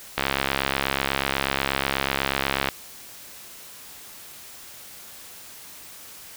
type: click train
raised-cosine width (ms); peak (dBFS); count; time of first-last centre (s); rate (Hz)
0.3; -5; 172; 0.18-2.687; 68.2
effects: white hiss -43 dBFS RMS until 6.36 s